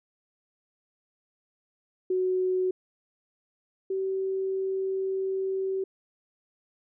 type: tone pair in turn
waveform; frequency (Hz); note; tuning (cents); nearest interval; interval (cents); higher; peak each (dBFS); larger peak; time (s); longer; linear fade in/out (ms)
sine; 370.1 / 382.9; F#4 / G4; 0 / -41; minor second; 59; second; -23 / -26; first; 2.1-2.71 / 3.9-5.84; second; 5
effects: none